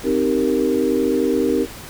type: chord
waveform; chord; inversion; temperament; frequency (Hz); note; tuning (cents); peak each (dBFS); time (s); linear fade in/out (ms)
sine; C minor seventh; none; equal; 261.6 / 311.1 / 392 / 466.2; C4 / Eb4 / G4 / Bb4; 0 / 0 / 0 / 0; -21; 0.03-1.67; 50
effects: pink hiss -36 dBFS RMS until 1.89 s